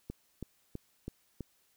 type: click train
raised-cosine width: 3 ms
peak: -26 dBFS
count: 5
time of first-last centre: 0.1-1.407 s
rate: 3.06 Hz
effects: white hiss -71 dBFS RMS until 1.76 s